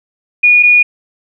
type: tone pair in turn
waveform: sine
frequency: 2448 / 2448 Hz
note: D#7 / D#7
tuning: -29 / -29 cents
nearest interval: unison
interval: 0 cents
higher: neither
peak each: -4 dBFS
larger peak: neither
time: 0.43-0.63 / 0.63-0.83 s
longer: neither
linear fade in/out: 10 ms
effects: none